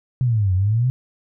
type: exponential two-way sweep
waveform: sine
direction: down then up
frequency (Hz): 131.3 to 90 to 131.3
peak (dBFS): -15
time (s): 0.21-0.9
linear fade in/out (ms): 0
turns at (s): 0.54
effects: none